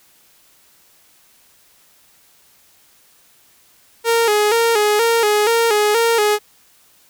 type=tone with vibrato; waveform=sawtooth; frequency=440 Hz; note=A4; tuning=in tune; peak=-9 dBFS; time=4.04-6.39 s; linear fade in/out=50 ms; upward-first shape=square; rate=2.1 Hz; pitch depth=85 cents each way; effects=white hiss -53 dBFS RMS until 7.09 s